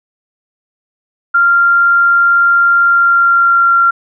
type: tone with pitch glide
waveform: sine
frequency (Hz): 1389 to 1377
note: F6 to F6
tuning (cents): -10 to -25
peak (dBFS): -6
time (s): 1.34-3.91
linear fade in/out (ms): 10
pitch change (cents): -15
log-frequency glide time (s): 2.81-3.76
effects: none